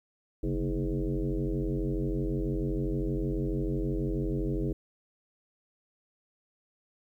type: tone with frequency modulation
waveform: sine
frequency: 135.2 Hz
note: C#3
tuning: 43 cents flat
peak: -27 dBFS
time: 0.43-4.73 s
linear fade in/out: 5 ms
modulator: 92.3 Hz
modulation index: 3.3
effects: 11-bit